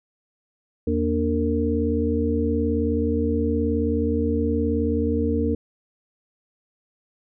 sine tone cluster, 82 / 233.4 / 292.4 / 459.3 Hz, E2 / A#3 / D4 / A#4, -9 / +2 / -7 / -26 cents, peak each -25 dBFS, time 0.87-5.55 s, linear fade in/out 5 ms, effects none

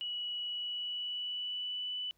sine tone with pitch glide, 2932 to 2983 Hz, F#7 to F#7, -16 to +13 cents, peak -35 dBFS, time 0.01-2.11 s, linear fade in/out 0 ms, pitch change +29 cents, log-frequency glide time 0.47-1.99 s, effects pink hiss -74 dBFS RMS until 2.17 s

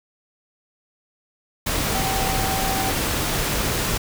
sine tone in noise, 770 Hz, G5, 31 cents flat, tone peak -26 dBFS, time 1.94-2.91 s, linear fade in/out 10 ms, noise pink, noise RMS -23 dBFS, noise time 1.66-3.98 s, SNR -6 dB, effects none

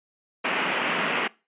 white band-pass noise, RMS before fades -26 dBFS, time 0.44-1.28 s, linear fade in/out 10 ms, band 160 to 2900 Hz, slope 48 dB/octave, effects noise-tail reverb RT60 0.3 s tail -23 dB re dry + resampled to 8000 Hz

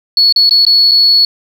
sine tone with dropouts, 4392 Hz, C#8, 17 cents flat, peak -4 dBFS, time 0.17-1.25 s, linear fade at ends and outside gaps 2 ms, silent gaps 0.325-0.361 / 0.494-0.509 / 0.651-0.666 / 0.912-0.916 s, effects tanh soft clip ceiling 0 dBFS + 7-bit

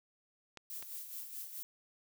clicks, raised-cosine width 0.2 ms, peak -30 dBFS, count 2, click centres 0.573 / 0.826 s
violet noise with tremolo, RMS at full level -43 dBFS, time 0.7-1.63 s, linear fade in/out 0 ms, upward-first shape sine, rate 4.7 Hz, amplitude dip 55%
effects none

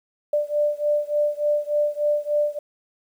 sine beating tone pair, 590 / 593.4 Hz, D5 / D5, +8 / +18 cents, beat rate 3.4 Hz, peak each -22 / -23 dBFS, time 0.33-2.59 s, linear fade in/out 5 ms, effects 9-bit

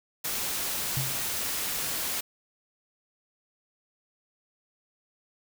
white noise, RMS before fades -31 dBFS, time 0.24-2.21 s, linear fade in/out 10 ms
sine tone with exponential decay, 132.9 Hz, C3, 27 cents sharp, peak -25 dBFS, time 0.97-1.3 s, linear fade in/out 0 ms, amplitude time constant 71 ms
effects none

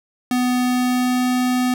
square tone with pitch glide, 249.1 to 250.8 Hz, B3 to B3, +15 to +27 cents, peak -17 dBFS, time 0.31-1.74 s, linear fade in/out 2 ms, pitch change +12 cents, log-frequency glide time 0.57-1.28 s, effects none

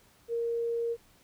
sine tone, 466.2 Hz, A#4, in tune, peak -28 dBFS, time 0.28-0.97 s, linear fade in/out 50 ms, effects pink hiss -62 dBFS RMS until 1.23 s

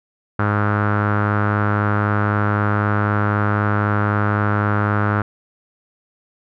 sawtooth tone with low-pass filter, 103.9 Hz, G#2, 1 cent sharp, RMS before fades -18 dBFS, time 0.39-5.22 s, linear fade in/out 5 ms, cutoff 1400 Hz, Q 4.9, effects none

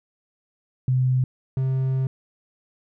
sine / triangle tone pair in turn, 128.5 / 131.88 Hz, C3 / C3, -31 / +14 cents, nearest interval unison, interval 45 cents, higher second, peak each -17 / -18 dBFS, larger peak first, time 0.88-1.24 / 1.57-2.07 s, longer second, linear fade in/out 2 ms, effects none

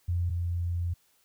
sine tone pair in turn, 87.31 / 86.66 Hz, F2 / F2, 0 / -13 cents, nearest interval unison, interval 13 cents, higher first, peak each -25 / -27 dBFS, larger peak first, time 0.08-0.3 / 0.3-0.94 s, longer second, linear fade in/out 10 ms, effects white hiss -67 dBFS RMS until 1.24 s

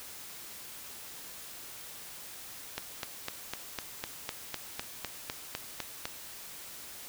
click train, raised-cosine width 0.2 ms, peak -16 dBFS, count 14, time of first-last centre 2.78-6.055 s, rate 3.97 Hz, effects white hiss -46 dBFS RMS until 7.08 s

